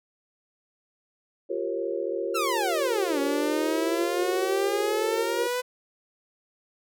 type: chord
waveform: sine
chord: G half-diminished seventh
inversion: third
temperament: equal with one note detuned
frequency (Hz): 349.2 / 392 / 466.2 / 542.3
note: F4 / G4 / Bb4 / Db5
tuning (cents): 0 / 0 / 0 / -38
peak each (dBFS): -32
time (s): 1.49-5.48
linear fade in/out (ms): 20
type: exponential two-way sweep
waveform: sawtooth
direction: down then up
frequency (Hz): 1396.9 to 279 to 503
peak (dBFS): -22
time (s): 2.34-5.62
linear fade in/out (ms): 20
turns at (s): 3.19
effects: none